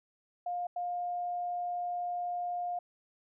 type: tone bursts at uneven times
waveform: sine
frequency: 708 Hz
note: F5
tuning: 23 cents sharp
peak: -32 dBFS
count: 2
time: 0.46-0.67 / 0.76-2.79 s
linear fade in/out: 5 ms
effects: none